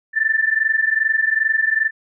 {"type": "tone pair together", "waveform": "sine", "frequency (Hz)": [1760, 1782.5], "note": ["A6", "A6"], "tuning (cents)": [0, 22], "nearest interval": "unison", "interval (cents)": 22, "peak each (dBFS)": -18, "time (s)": [0.13, 1.91], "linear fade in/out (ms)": 50, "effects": []}